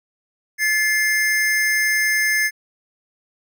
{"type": "tone pair together", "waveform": "square", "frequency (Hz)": [1730.7, 2100], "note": ["A6", "C7"], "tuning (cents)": [-29, 6], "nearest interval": "minor third", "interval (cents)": 335, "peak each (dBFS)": -20, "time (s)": [0.58, 2.51], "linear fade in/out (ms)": 50, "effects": []}